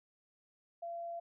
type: tone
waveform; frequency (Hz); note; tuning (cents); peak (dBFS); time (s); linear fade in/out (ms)
sine; 682; F5; -41; -39; 0.82-1.2; 10
effects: none